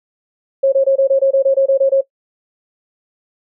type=tone bursts; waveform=sine; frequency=542 Hz; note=C#5; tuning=39 cents flat; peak=-8 dBFS; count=12; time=0.63-2.012 s; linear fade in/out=10 ms; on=95 ms; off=22 ms; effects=noise-tail reverb RT60 0.1 s tail -20 dB re dry